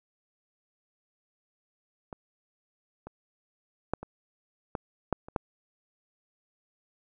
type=clicks; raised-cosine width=1 ms; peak=-25 / -27 / -13 / -25 / -17 / -11 / -29 / -13 dBFS; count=8; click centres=2.128 / 3.07 / 3.936 / 4.03 / 4.752 / 5.127 / 5.285 / 5.362 s; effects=none